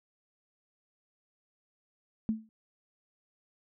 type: tone with exponential decay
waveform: sine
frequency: 220 Hz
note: A3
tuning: in tune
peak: -23 dBFS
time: 2.29-2.49 s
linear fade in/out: 0 ms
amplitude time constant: 42 ms
effects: none